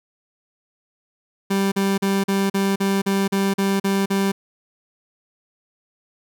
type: tone bursts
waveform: 30% pulse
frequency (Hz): 196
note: G3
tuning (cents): 0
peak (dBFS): -15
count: 11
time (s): 1.5-4.32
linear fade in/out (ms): 10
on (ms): 220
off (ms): 40
effects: none